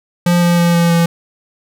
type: tone with pitch steps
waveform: square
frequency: 174.61 / 173.2 / 171.81 / 170.42 / 169.05 Hz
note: F3 / F3 / F3 / F3 / E3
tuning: 0 / -14 / -28 / -42 / +44 cents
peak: -10 dBFS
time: 0.26-1.06 s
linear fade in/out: 5 ms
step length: 160 ms
effects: none